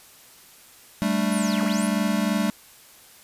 square chord, G suspended second, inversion none, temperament equal with one note detuned, 196 / 219.1 / 293.7 Hz, G3 / A3 / D4, 0 / -7 / 0 cents, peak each -25 / -25 / -30 dBFS, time 1.02-2.5 s, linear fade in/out 0 ms
sine linear two-way sweep, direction down then up, 11000 to 174.61 to 11000 Hz, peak -33 dBFS, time 1.32-1.87 s, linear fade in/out 0 ms, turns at 1.64 s
effects white hiss -50 dBFS RMS until 3.23 s + resampled to 32000 Hz

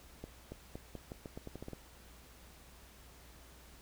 accelerating click train, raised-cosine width 2 ms, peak -30 dBFS, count 12, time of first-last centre 0.24-1.733 s, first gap 280 ms, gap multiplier 0.84, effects added 60 Hz sine -59 dBFS peak until 3.81 s + pink hiss -59 dBFS RMS until 3.81 s

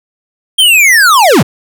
square linear sweep, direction down, 3225 to 90.1 Hz, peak -4 dBFS, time 0.58-1.43 s, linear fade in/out 10 ms, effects none

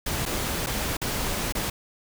pink noise with dropouts, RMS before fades -28 dBFS, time 0.06-1.7 s, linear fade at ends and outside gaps 5 ms, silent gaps 0.255-0.26 / 0.663-0.668 / 0.97-1.015 / 1.524-1.55 s, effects none

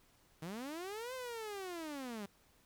sawtooth linear two-way sweep, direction up then down, 150.5 to 523.3 to 193.5 Hz, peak -38 dBFS, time 0.42-2.26 s, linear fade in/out 5 ms, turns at 1.14 s, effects pink hiss -69 dBFS RMS until 2.65 s

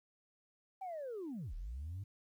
sine linear two-way sweep, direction down then up, 785 to 35.15 to 103 Hz, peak -39 dBFS, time 0.81-2.04 s, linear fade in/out 10 ms, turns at 1.54 s, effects tanh soft clip ceiling -38 dBFS + 12-bit

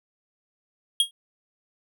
square tone with exponential decay, 3266 Hz, G#7, 30 cents flat, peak -14 dBFS, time 1-1.11 s, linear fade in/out 2 ms, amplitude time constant 22 ms, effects none

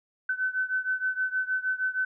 sine beating tone pair, 1515 / 1521.4 Hz, F#6 / F#6, +40 / +48 cents, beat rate 6.4 Hz, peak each -28 / -30 dBFS, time 0.29-2.05 s, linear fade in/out 5 ms, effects none

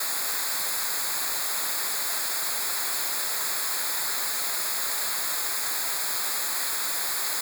white noise with comb filter, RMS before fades -28 dBFS, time 0-7.41 s, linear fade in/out 5 ms, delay 0.34 ms, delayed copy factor -0.85, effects none

